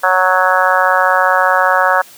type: harmonic tone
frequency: 185 Hz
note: F#3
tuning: in tune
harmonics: 3 / 4 / 5 / 6 / 7 / 8 / 9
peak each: -17 / -17 / -17 / -17 / -17 / -17 / -17 dBFS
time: 0.03-2.02 s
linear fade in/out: 10 ms
effects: white hiss -40 dBFS RMS until 2.17 s + high-pass 100 Hz 12 dB/octave